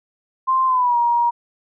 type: tone with pitch glide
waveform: sine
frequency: 1046.5 to 948.6 Hz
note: C6 to A#5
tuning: 0 to +30 cents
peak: -14 dBFS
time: 0.47-1.31 s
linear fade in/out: 20 ms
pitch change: -170 cents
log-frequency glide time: 0.66-0.97 s
effects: none